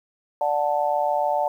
sine chord, D major, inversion none, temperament just, 587.3 / 734.2 / 881 Hz, D5 / F#5 / A5, 0 / -14 / +2 cents, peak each -24 dBFS, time 0.41-1.48 s, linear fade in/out 2 ms, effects 9-bit

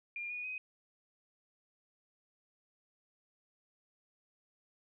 sine tone with pitch steps, 2404 / 2457 / 2512 Hz, D7 / D#7 / D#7, +40 / -22 / +16 cents, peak -38 dBFS, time 0.16-0.58 s, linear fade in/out 2 ms, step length 140 ms, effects none

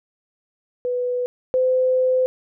sine tone pair in turn, 494.5 / 512.3 Hz, B4 / C5, +2 / -37 cents, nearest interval minor second, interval 61 cents, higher second, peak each -20 / -15 dBFS, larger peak second, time 0.85-1.26 / 1.54-2.26 s, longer second, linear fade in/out 0 ms, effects none

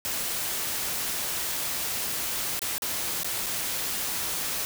white noise with dropouts, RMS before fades -30 dBFS, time 0.05-4.65 s, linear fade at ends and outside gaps 0 ms, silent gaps 2.593-2.618 / 2.781-2.821 / 3.233-3.245 / 3.461-3.465 s, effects none

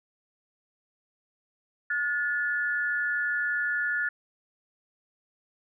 sine tone pair together, 1438.5 / 1734 Hz, F#6 / A6, -49 / -26 cents, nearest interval minor third, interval 323 cents, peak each -28 dBFS, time 1.9-4.09 s, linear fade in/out 5 ms, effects none

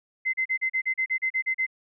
sine tone bursts, 2063 Hz, C7, 25 cents flat, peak -22 dBFS, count 12, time 0.25-1.666 s, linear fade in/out 20 ms, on 85 ms, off 36 ms, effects none

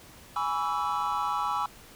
triangle chord, C# minor seventh, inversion second, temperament equal with one note detuned, 830.6 / 987.8 / 1134.6 / 1318.5 Hz, G#5 / B5 / C#6 / E6, 0 / 0 / +40 / 0 cents, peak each -30 dBFS, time 0.36-1.66 s, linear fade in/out 2 ms, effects tanh soft clip ceiling -15 dBFS + pink hiss -51 dBFS RMS until 1.95 s

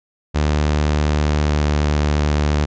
sawtooth tone with pitch glide, 75 to 74.27 Hz, D2 to D2, +37 to +20 cents, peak -11 dBFS, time 0.34-2.66 s, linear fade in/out 20 ms, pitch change -17 cents, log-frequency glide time 1.21-1.65 s, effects resampled to 16000 Hz

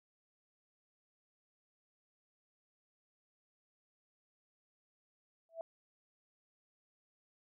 sine tone with exponential growth, 659.3 Hz, E5, in tune, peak -35 dBFS, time 5.49-5.61 s, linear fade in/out 1 ms, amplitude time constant 26 ms, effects none

